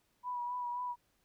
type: tone with vibrato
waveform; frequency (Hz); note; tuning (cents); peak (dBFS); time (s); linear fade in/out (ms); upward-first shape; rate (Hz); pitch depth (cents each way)
sine; 978; B5; -17; -35; 0.23-0.96; 50; sine; 3.8; 27
effects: pink hiss -75 dBFS RMS until 1.24 s